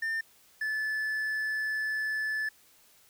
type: tone pair in turn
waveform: triangle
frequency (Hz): 1800 / 1737.5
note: A6 / A6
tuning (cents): +39 / -22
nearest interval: minor second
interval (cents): 61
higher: first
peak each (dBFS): -27 / -27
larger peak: neither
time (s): 0.02-0.21 / 0.61-2.49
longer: second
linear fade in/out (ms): 5
effects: white hiss -61 dBFS RMS until 3.09 s